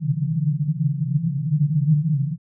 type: band-pass noise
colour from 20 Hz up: white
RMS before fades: -21 dBFS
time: 0-2.38 s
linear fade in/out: 50 ms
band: 140 to 160 Hz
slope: 96 dB/octave
effects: none